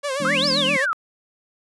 sawtooth tone with vibrato, 550 Hz, C#5, 14 cents flat, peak -19 dBFS, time 0.03-0.86 s, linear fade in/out 20 ms, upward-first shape sine, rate 7.6 Hz, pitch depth 100 cents each way
sine chord, E dominant seventh, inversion none, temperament equal, 164.81 / 207.7 / 246.9 / 293.7 Hz, E3 / G#3 / B3 / D4, 0 / 0 / 0 / 0 cents, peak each -31 / -29 / -34 / -30 dBFS, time 0.2-0.77 s, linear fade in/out 5 ms
sine exponential two-way sweep, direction up then down, 1236 to 5380 to 1236 Hz, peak -19 dBFS, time 0.25-0.93 s, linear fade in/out 0 ms, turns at 0.48 s
effects resampled to 24000 Hz

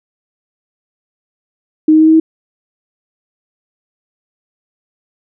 sine tone with pitch steps, 311.1 / 313.4 / 315.8 / 318.2 / 320.6 Hz, D#4 / D#4 / D#4 / D#4 / E4, 0 / +13 / +26 / +39 / -48 cents, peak -4 dBFS, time 1.88-2.2 s, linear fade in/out 5 ms, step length 64 ms, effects none

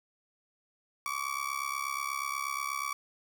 30% pulse tone with amplitude modulation, 1142 Hz, D6, 49 cents flat, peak -26 dBFS, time 1.06-2.93 s, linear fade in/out 0 ms, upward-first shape sine, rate 68.3 Hz, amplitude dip 85%, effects none

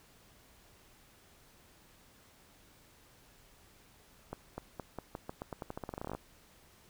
accelerating click train, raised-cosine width 1 ms, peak -25 dBFS, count 22, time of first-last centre 4.33-6.15 s, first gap 250 ms, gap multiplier 0.87, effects pink hiss -62 dBFS RMS until 6.89 s

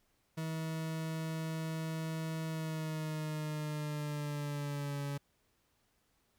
40% pulse tone with pitch glide, 160.3 to 141.99 Hz, E3 to C#3, -48 to +42 cents, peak -35 dBFS, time 0.37-5.18 s, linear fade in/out 10 ms, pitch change -210 cents, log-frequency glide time 2.46-5.01 s, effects pink hiss -75 dBFS RMS until 6.38 s

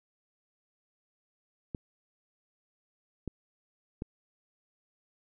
clicks, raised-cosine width 3 ms, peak -22 dBFS, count 3, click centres 1.748 / 3.277 / 4.021 s, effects none

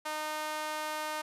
sawtooth tone with high-pass filter, 306.8 Hz, D#4, 24 cents flat, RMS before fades -36 dBFS, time 0.05-1.22 s, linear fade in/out 10 ms, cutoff 850 Hz, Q 1.5, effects resampled to 32000 Hz

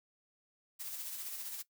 blue noise with tremolo, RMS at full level -41 dBFS, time 0.79-1.63 s, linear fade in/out 20 ms, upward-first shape sine, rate 15 Hz, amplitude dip 40%, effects noise-tail reverb RT60 0.1 s tail -18 dB re dry

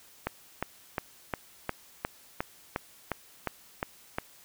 click train, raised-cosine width 0.5 ms, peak -14 dBFS, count 12, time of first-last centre 0.27-4.185 s, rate 2.81 Hz, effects white hiss -56 dBFS RMS until 4.44 s

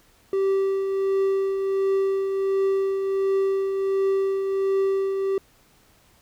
triangle tone with tremolo, 388.7 Hz, G4, 15 cents flat, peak -16 dBFS, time 0.33-5.38 s, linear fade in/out 2 ms, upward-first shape triangle, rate 1.4 Hz, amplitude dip 45%, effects pink hiss -58 dBFS RMS until 6.21 s

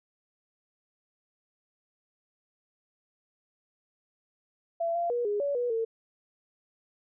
sine tone with pitch steps, 673 / 688 / 481 / 412.7 / 568 / 486.4 / 452.2 Hz, E5 / F5 / B4 / G#4 / C#5 / B4 / A4, +36 / -26 / -46 / -11 / +42 / -26 / +47 cents, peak -26 dBFS, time 4.8-5.85 s, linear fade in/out 10 ms, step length 150 ms, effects none

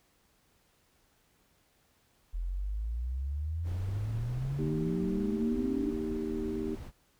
sine exponential sweep, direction up, 41.2 to 300 Hz, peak -31 dBFS, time 2.33-5.93 s, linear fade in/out 20 ms
brown noise, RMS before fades -42 dBFS, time 3.63-6.92 s, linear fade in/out 50 ms
sine chord, Eb major, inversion second, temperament equal, 233.1 / 311.1 / 392 Hz, Bb3 / Eb4 / G4, 0 / 0 / 0 cents, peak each -36 dBFS, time 4.58-6.76 s, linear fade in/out 20 ms
effects pink hiss -69 dBFS RMS until 7.19 s

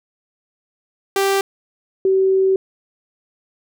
sawtooth / sine tone pair in turn, 392 / 382.2 Hz, G4 / G4, 0 / -44 cents, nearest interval unison, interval 44 cents, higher first, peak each -11 / -12 dBFS, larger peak first, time 1.16-1.41 / 2.05-2.56 s, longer second, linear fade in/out 2 ms, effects none

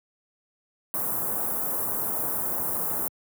white band-stop noise, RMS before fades -28 dBFS, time 0.94-3.08 s, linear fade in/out 0 ms, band 1200 to 11000 Hz, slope 24 dB/octave, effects high-pass 100 Hz 12 dB/octave

